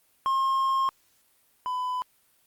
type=tone pair in turn; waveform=triangle; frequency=1070 / 1002.4 Hz; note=C6 / B5; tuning=+38 / +25 cents; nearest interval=minor second; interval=113 cents; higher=first; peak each=-20 / -25 dBFS; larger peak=first; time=0.26-0.89 / 1.66-2.02 s; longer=first; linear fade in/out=0 ms; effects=white hiss -65 dBFS RMS until 2.46 s + Opus 32 kbps